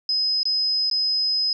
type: tone with dropouts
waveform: sine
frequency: 5060 Hz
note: D#8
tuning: 28 cents sharp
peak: -19 dBFS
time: 0.09-1.53 s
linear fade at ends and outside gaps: 2 ms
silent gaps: 0.432-0.454 / 0.9-0.912 s
effects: none